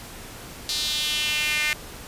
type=tone with high-pass filter sweep; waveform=sawtooth; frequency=300.8 Hz; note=D4; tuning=42 cents sharp; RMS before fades=-25 dBFS; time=0.69-1.73 s; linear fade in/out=0 ms; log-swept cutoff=4200 to 2100 Hz; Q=3.4; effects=pink hiss -40 dBFS RMS until 2.07 s + resampled to 32000 Hz